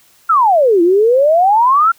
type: exponential two-way sweep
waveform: sine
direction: down then up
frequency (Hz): 1396.9 to 331.4 to 1396.9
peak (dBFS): -7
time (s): 0.29-1.92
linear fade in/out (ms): 10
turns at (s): 0.82
effects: white hiss -50 dBFS RMS until 1.98 s